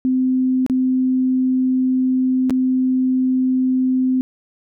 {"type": "tone with dropouts", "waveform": "sine", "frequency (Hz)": 257.6, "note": "C4", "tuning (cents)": -27, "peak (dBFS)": -14, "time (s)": [0.05, 4.21], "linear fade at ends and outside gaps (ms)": 0, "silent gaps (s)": [[0.664, 0.698], [2.497, 2.506]], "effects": []}